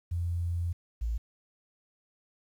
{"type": "tone pair in turn", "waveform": "sine", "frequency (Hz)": [86.2, 56.76], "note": ["F2", "A#1"], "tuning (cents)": [-22, -45], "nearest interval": "perfect fifth", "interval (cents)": 723, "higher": "first", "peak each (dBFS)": -28, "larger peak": "neither", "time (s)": [[0.11, 0.73], [1.01, 1.18]], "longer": "first", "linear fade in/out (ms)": 10, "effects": ["10-bit"]}